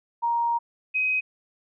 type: tone pair in turn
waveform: sine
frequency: 938 / 2522 Hz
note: A#5 / D#7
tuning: +11 / +23 cents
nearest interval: octave + perfect fourth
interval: 1712 cents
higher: second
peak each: -21 dBFS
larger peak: neither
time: 0.22-0.59 / 0.94-1.21 s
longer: first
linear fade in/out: 20 ms
effects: none